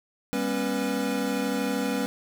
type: tone cluster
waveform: square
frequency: 198.8 / 240 / 272.7 / 490.1 Hz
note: G3 / B3 / C#4 / B4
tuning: +25 / -49 / -28 / -13 cents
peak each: -32 / -33 / -30 / -32 dBFS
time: 0.33-2.06 s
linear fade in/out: 0 ms
effects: none